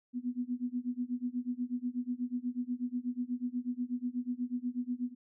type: tone with tremolo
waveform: sine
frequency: 246.6 Hz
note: B3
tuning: 2 cents flat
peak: -29 dBFS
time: 0.13-5.15 s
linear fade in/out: 50 ms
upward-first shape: sine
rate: 8.2 Hz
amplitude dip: 95%
effects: none

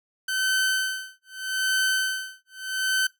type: tone with tremolo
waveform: sawtooth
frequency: 1530 Hz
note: G6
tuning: 42 cents flat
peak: -17 dBFS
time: 0.28-3.07 s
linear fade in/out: 5 ms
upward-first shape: sine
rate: 0.81 Hz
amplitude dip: 100%
effects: noise-tail reverb RT60 0.2 s tail -21 dB re dry

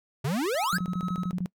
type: exponential sweep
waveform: square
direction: up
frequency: 123.47 to 1753 Hz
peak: -26 dBFS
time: 0.24-0.78 s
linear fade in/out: 10 ms
type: click train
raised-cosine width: 0.3 ms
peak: -29 dBFS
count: 6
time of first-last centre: 0.28-0.726 s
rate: 11.2 Hz
type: tone with tremolo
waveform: triangle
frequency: 1283 Hz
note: E6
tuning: 47 cents flat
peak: -33 dBFS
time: 0.55-1.32 s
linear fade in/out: 10 ms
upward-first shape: sine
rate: 2.3 Hz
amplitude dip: 55%
type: tone bursts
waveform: sine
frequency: 180 Hz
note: F#3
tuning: 47 cents flat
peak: -26 dBFS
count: 10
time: 0.73-1.459 s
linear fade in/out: 0 ms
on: 54 ms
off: 21 ms
effects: noise-tail reverb RT60 0.1 s tail -23 dB re dry

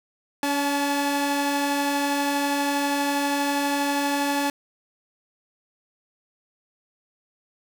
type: tone pair together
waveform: sawtooth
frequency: 282.8 / 860.8 Hz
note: C#4 / A5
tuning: +35 / -38 cents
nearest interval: octave + perfect fifth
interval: 1927 cents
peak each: -20 / -22 dBFS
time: 0.43-4.5 s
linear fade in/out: 2 ms
effects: none

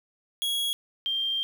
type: tone pair in turn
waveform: 45% pulse / sine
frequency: 3322 / 3178 Hz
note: G#7 / G7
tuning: 0 / +23 cents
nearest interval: minor second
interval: 77 cents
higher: first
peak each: -25 dBFS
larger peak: neither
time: 0.42-0.73 / 1.06-1.43 s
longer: second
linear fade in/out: 0 ms
effects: 9-bit

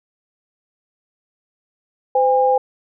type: tone pair together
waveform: sine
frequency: 512.2 / 810 Hz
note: C5 / G#5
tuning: -37 / -43 cents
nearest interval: minor sixth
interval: 794 cents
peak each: -15 dBFS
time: 2.15-2.58 s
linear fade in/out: 5 ms
effects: none

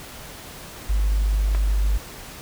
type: tone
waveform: sine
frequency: 50.5 Hz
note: G#1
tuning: 48 cents flat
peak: -17 dBFS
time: 0.89-1.98 s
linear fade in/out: 10 ms
type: clicks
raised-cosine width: 0.5 ms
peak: -19 dBFS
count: 2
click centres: 1.548 / 1.551 s
effects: pink hiss -39 dBFS RMS until 2.41 s

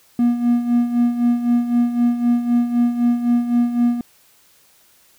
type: tone with tremolo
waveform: triangle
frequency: 239.7 Hz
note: A#3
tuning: 48 cents sharp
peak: -9 dBFS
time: 0.19-4.01 s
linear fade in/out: 2 ms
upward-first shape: sine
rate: 3.9 Hz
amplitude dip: 70%
effects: tanh soft clip ceiling -5 dBFS + white hiss -54 dBFS RMS until 5.18 s

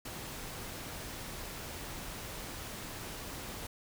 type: noise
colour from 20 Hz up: pink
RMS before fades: -43 dBFS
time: 0.05-3.67 s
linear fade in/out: 5 ms
effects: none

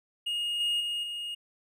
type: tone with level steps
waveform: triangle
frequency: 2858 Hz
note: F7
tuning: 39 cents sharp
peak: -27 / -24 / -28 / -32 dBFS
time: 0.26-1.35 s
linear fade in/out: 10 ms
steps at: 0.6 / 0.8 / 1.03 s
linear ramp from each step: 5 ms
effects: none

